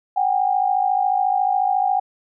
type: tone pair together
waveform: sine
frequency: 749 / 803.1 Hz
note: F#5 / G5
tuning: +21 / +42 cents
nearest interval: minor second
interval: 121 cents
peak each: -19 dBFS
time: 0.16-2 s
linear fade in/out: 10 ms
effects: none